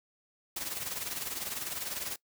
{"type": "noise with tremolo", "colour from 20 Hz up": "white", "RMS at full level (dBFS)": -34, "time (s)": [0.56, 2.16], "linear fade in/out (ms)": 5, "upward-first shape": "triangle", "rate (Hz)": 20, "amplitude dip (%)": 70, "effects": ["noise-tail reverb RT60 0.1 s tail -21 dB re dry"]}